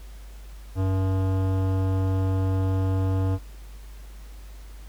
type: tone with hard clipping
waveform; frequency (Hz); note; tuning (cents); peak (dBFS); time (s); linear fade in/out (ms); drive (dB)
sine; 95; F#2; +46; -23; 0.75-3.39; 50; 17
effects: added 50 Hz sine -39 dBFS peak until 4.88 s + pink hiss -53 dBFS RMS until 4.88 s